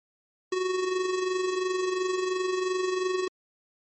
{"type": "tone with amplitude modulation", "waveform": "square", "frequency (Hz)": 370, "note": "F#4", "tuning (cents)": 0, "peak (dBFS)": -24, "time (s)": [0.52, 3.28], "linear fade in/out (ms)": 5, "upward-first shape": "sine", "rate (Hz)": 22.9, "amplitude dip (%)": 50, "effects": ["MP3 32 kbps"]}